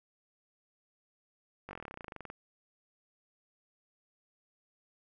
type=slowing click train; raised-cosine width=0.5 ms; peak=-28 dBFS; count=20; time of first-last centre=1.69-2.301 s; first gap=20 ms; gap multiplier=1.05; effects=none